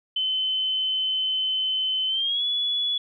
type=tone with pitch glide; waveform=sine; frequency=3053 to 3407 Hz; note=G7 to G#7; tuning=-46 to +44 cents; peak=-22 dBFS; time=0.16-2.98 s; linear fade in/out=5 ms; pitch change=+190 cents; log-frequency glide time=2.08-2.44 s; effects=none